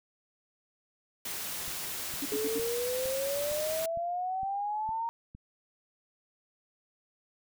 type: noise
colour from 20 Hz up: white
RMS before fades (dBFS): -37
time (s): 1.25-3.86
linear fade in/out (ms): 5
type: click train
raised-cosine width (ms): 5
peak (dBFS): -35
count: 9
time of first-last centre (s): 1.68-5.35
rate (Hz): 2.18
type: tone bursts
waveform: sine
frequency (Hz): 284.5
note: C#4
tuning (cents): +45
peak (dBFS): -32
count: 4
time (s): 2.22-2.588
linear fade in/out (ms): 5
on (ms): 35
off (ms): 76
type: exponential sweep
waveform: sine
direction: up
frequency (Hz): 422.2 to 932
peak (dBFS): -30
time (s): 2.32-5.09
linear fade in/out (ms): 0
effects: none